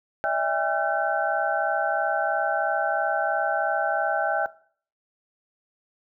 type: tone cluster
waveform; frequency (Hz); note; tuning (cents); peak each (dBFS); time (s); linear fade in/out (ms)
sine; 589 / 652 / 805 / 1360 / 1526; D5 / E5 / G5 / F6 / G6; +5 / -19 / +46 / -46 / -47; -31 / -27 / -27 / -32 / -28; 0.24-4.46; 0
effects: noise-tail reverb RT60 0.5 s tail -18 dB re dry